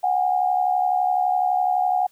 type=tone pair together; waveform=sine; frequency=734.1 / 806 Hz; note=F#5 / G5; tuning=-14 / +48 cents; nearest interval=major second; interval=162 cents; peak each=-19 / -23 dBFS; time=0.03-2.07 s; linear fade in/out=10 ms; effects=white hiss -60 dBFS RMS until 2.11 s